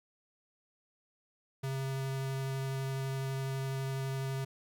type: tone with vibrato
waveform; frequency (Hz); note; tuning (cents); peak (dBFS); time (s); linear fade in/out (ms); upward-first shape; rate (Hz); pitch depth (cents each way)
square; 134.4; C3; +47; -34; 1.63-4.45; 10; sine; 12; 8
effects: 12-bit

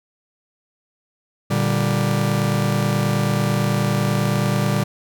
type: chord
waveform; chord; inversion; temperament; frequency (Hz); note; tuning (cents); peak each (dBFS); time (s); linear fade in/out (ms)
45% pulse; G minor; first; just; 117.6 / 147 / 196; Bb2 / D3 / G3; +16 / +2 / 0; -22; 1.5-4.84; 10
effects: none

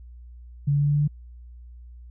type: tone with pitch steps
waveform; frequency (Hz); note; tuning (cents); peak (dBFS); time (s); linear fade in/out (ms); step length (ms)
sine; 142.8 / 143.71 / 144.63 / 145.55 / 146.48 / 147.41; D3 / D3 / D3 / D3 / D3 / D3; -48 / -37 / -26 / -15 / -4 / +7; -18; 0.67-1.078; 10; 68
effects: added 60 Hz sine -41 dBFS peak until 2.1 s

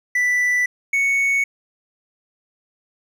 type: tone pair in turn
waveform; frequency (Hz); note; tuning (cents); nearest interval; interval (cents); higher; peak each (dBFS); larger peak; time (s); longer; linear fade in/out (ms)
triangle; 1977 / 2219; B6 / C#7; +1 / +1; major second; 200; second; -14; neither; 0.15-0.66 / 0.93-1.44; neither; 5
effects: none

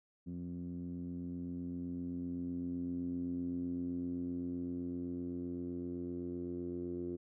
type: tone with low-pass filter sweep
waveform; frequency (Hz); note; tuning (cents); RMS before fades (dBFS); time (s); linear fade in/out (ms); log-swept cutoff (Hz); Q
10% pulse; 87.8; F2; +10; -40; 0.26-7.17; 20; 220 to 330; 5.9
effects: none

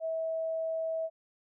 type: tone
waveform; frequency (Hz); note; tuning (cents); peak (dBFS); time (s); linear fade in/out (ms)
sine; 648; E5; -30; -30; 0-1.1; 50
effects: none

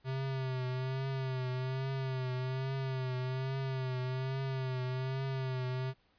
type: tone with vibrato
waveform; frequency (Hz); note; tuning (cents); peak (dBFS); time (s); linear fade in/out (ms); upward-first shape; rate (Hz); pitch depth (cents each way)
square; 130.81; C3; 0; -34; 0.04-5.94; 50; triangle; 1.2; 57
effects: pink hiss -71 dBFS RMS until 6.18 s + resampled to 11025 Hz

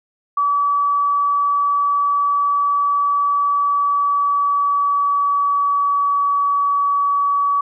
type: tone with pitch glide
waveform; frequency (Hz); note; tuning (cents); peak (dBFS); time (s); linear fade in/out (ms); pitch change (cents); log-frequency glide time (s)
sine; 1146 to 1138.1; D6 to C#6; -43 to +45; -14; 0.37-7.61; 5; -12; 3.59-6.27
effects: none

